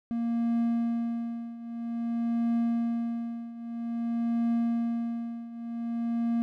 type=tone with tremolo; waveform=triangle; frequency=233.1 Hz; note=A#3; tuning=in tune; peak=-21 dBFS; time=0.11-6.42 s; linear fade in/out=0 ms; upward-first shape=triangle; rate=0.51 Hz; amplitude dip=85%; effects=none